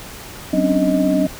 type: tone cluster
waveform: sine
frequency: 188.4 / 261.6 / 277.9 / 295 / 625 Hz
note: F#3 / C4 / C#4 / D4 / D#5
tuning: +32 / 0 / +4 / +8 / +8 cents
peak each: -20 dBFS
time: 0.53-1.27 s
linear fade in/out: 5 ms
effects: pink hiss -35 dBFS RMS until 1.39 s